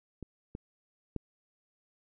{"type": "clicks", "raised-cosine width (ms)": 3, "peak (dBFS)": [-28, -26, -21], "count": 3, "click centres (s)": [0.227, 0.551, 1.163], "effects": []}